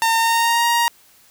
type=tone with pitch glide; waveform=sawtooth; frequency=910 to 940.5 Hz; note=A#5 to A#5; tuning=-42 to +15 cents; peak=-11 dBFS; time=0.02-0.88 s; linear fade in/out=0 ms; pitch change=+57 cents; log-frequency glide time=0.17-0.66 s; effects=white hiss -52 dBFS RMS until 1.3 s

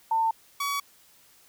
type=tone pair in turn; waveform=sine / sawtooth; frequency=898 / 1131.4 Hz; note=A5 / C#6; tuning=+35 / +35 cents; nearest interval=major third; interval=400 cents; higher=second; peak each=-21 / -23 dBFS; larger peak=first; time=0.11-0.31 / 0.6-0.8 s; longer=neither; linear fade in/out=5 ms; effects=white hiss -58 dBFS RMS until 1.48 s

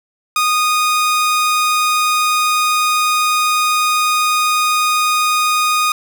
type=tone; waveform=sawtooth; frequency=1236 Hz; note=D#6; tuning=12 cents flat; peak=-9 dBFS; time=0.36-5.92 s; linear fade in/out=2 ms; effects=none

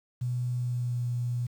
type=tone with pitch glide; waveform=sine; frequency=123.47 to 121.49 Hz; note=B2 to B2; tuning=0 to -28 cents; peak=-27 dBFS; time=0.21-1.47 s; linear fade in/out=10 ms; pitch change=-28 cents; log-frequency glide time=0.49-1.04 s; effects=9-bit

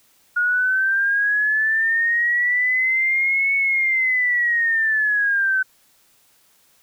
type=linear two-way sweep; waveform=sine; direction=up then down; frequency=1434 to 2217 to 1518 Hz; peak=-16 dBFS; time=0.36-5.63 s; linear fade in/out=10 ms; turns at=3.55 s; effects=white hiss -58 dBFS RMS until 6.82 s

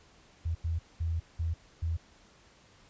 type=tone bursts at uneven times; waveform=sine; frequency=82.41 Hz; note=E2; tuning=in tune; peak=-28 dBFS; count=5; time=0.45-0.55 / 0.64-0.79 / 1-1.2 / 1.39-1.54 / 1.82-1.97 s; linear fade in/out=10 ms; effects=pink hiss -60 dBFS RMS until 2.89 s + resampled to 16000 Hz

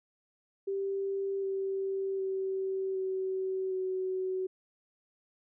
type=tone with pitch steps; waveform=sine; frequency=392 / 387.5 / 383 / 378.6 / 374.3 Hz; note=G4 / G4 / G4 / F#4 / F#4; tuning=0 / -20 / -40 / +40 / +20 cents; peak=-30 dBFS; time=0.67-4.47 s; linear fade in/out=10 ms; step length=760 ms; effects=none

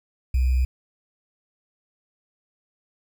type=tone with sample-and-hold; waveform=sine; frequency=63.7 Hz; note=C2; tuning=46 cents flat; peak=-17 dBFS; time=0.34-0.65 s; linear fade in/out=5 ms; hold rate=2450 Hz; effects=none

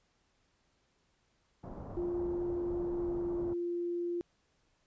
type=low-pass noise; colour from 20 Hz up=pink; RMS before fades=-44 dBFS; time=1.63-3.54 s; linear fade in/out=10 ms; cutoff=930 Hz; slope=24 dB/octave
type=tone with pitch glide; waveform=sine; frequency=349.6 to 347.2 Hz; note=F4 to F4; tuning=+2 to -10 cents; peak=-32 dBFS; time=1.97-4.21 s; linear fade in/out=0 ms; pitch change=-12 cents; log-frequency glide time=2.64-3.13 s
effects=pink hiss -74 dBFS RMS until 4.86 s + resampled to 16000 Hz

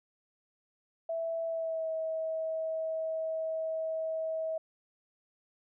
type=tone with pitch glide; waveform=sine; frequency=659.3 to 642 Hz; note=E5 to E5; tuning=0 to -46 cents; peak=-31 dBFS; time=1.09-4.58 s; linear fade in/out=5 ms; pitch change=-46 cents; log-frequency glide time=1.46-1.9 s; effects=none

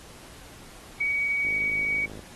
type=tone; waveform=sine; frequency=2259 Hz; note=C#7; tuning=32 cents sharp; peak=-23 dBFS; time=1-2.06 s; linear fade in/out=10 ms
type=click train; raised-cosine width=2 ms; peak=-30 dBFS; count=40; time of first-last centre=1.45-2.193 s; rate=52.5 Hz
effects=pink hiss -48 dBFS RMS until 2.35 s + AAC 32 kbps

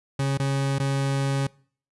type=tone with dropouts; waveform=40% pulse; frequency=137.4 Hz; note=C#3; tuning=15 cents flat; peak=-21 dBFS; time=0.19-1.47 s; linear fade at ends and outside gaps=5 ms; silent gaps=0.375-0.397 / 0.785-0.798 s; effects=noise-tail reverb RT60 0.5 s tail -24 dB re dry + resampled to 24000 Hz

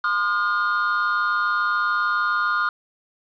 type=tone cluster; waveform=triangle; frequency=1039 / 1219 / 1426 Hz; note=C6 / D#6 / F6; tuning=-12 / -36 / +36 cents; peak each=-28 / -21 / -20 dBFS; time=0.04-2.69 s; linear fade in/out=2 ms; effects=resampled to 11025 Hz + 8-bit

